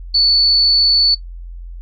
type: tone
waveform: sine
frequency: 4463 Hz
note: C#8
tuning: 11 cents sharp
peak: -9 dBFS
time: 0.14-1.15 s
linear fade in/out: 10 ms
effects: noise-tail reverb RT60 0.1 s tail -17 dB re dry + added 43 Hz sine -28 dBFS peak until 1.81 s